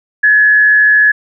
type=tone with frequency modulation; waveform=sine; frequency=1699 Hz; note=G#6; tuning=39 cents sharp; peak=-5 dBFS; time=0.23-1.12 s; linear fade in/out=10 ms; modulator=114 Hz; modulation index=0.33; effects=none